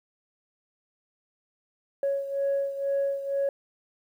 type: beating tone pair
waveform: sine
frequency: 554.4 / 556.5 Hz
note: C#5 / C#5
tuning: 0 / +7 cents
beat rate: 2.1 Hz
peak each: -25 / -30 dBFS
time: 2.03-3.49 s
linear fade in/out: 2 ms
effects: tanh soft clip ceiling -20 dBFS + 10-bit